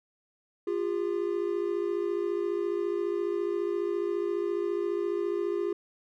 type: tone pair together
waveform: triangle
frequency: 349.2 / 403.8 Hz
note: F4 / G#4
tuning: 0 / -49 cents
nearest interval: minor third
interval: 251 cents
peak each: -28 dBFS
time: 0.67-5.73 s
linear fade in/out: 5 ms
effects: none